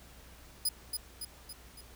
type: tone with echo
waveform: 15% pulse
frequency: 4978 Hz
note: D#8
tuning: in tune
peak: -21 dBFS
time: 0.65-0.69 s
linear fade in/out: 5 ms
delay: 280 ms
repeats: 4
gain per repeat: -5 dB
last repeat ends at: 1.81 s
effects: added 60 Hz sine -56 dBFS peak until 1.95 s + pink hiss -56 dBFS RMS until 1.95 s